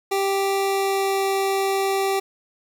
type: tone with pitch glide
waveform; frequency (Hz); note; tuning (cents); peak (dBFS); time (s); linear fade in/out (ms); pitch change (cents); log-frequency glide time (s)
25% pulse; 392 to 389.7; G4 to G4; 0 to -10; -16; 0.11-2.2; 10; -10; 0.56-1.23
effects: 8-bit